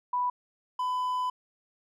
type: tone pair in turn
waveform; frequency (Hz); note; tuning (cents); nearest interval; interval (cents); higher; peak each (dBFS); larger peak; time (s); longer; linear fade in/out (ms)
sine / triangle; 988 / 1002.9; B5 / B5; 0 / +26; unison; 26; second; -25; neither; 0.13-0.3 / 0.79-1.3; second; 5
effects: none